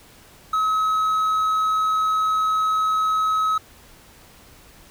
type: tone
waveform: triangle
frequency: 1281 Hz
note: E6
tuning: 50 cents flat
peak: -16 dBFS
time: 0.53-3.58 s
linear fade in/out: 5 ms
effects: pink hiss -49 dBFS RMS until 4.9 s